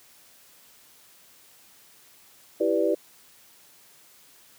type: chord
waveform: sine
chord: E minor seventh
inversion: none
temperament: equal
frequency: 329.6 / 392 / 493.9 / 587.3 Hz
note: E4 / G4 / B4 / D5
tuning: 0 / 0 / 0 / 0 cents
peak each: -26 dBFS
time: 2.6-2.95 s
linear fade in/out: 10 ms
effects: white hiss -55 dBFS RMS until 4.58 s + high-pass 80 Hz 12 dB/octave